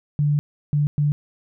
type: tone bursts at uneven times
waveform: sine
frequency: 146.83 Hz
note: D3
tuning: in tune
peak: -16 dBFS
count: 3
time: 0.19-0.39 / 0.73-0.87 / 0.98-1.12 s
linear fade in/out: 0 ms
effects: none